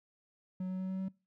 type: tone with pitch steps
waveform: triangle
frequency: 185 / 186.29 / 187.58 / 188.89 / 190.2 Hz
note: F#3 / F#3 / F#3 / F#3 / F#3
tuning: 0 / +12 / +24 / +36 / +48 cents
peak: -32 dBFS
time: 0.6-1.085 s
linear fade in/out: 5 ms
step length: 97 ms
effects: noise-tail reverb RT60 0.3 s tail -23 dB re dry